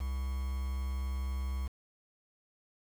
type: tone with quantisation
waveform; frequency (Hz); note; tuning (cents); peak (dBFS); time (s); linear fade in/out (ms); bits
triangle; 66; C2; +16; -30; 0-1.68; 10; 8
effects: none